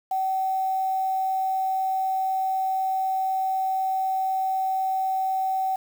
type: tone with quantisation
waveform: sine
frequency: 762 Hz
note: G5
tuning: 49 cents flat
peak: -22 dBFS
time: 0.11-5.76 s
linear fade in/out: 5 ms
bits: 7
effects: none